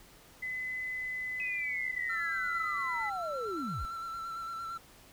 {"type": "tone with pitch glide", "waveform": "sine", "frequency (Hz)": [2019, 2000], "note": ["B6", "B6"], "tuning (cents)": [38, 21], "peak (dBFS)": -34, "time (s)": [0.42, 3.1], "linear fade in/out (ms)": 10, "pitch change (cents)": -17, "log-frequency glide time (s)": [0.75, 2.55]}
{"type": "linear sweep", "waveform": "sine", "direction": "down", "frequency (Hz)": [2562, 34.65], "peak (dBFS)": -35, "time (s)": [1.4, 3.85], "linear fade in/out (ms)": 0}
{"type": "tone with vibrato", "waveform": "triangle", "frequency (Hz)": 1346, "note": "E6", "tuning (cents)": 36, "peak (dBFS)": -35, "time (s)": [2.09, 4.78], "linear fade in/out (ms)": 10, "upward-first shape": "square", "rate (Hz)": 8.8, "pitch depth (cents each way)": 22}
{"effects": ["pink hiss -57 dBFS RMS until 5.12 s"]}